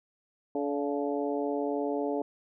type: harmonic tone with a mistuned harmonic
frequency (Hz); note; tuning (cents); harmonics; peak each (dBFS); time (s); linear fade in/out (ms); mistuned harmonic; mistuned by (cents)
143.6; D3; -39; 2 / 3 / 4 / 5 / 6; -32 / -32 / -35 / -37 / -40; 0.55-2.22; 2; 5; -53
effects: none